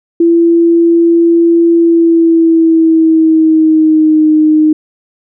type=tone with pitch glide; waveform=sine; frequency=336.9 to 308.9 Hz; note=E4 to D#4; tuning=+38 to -12 cents; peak=-4 dBFS; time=0.2-4.73 s; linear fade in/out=5 ms; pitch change=-150 cents; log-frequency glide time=1.73-4.3 s; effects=none